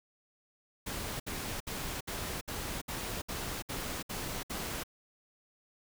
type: noise bursts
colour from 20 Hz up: pink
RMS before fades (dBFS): -38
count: 10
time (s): 0.86-4.836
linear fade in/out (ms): 10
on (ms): 340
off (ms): 64
effects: none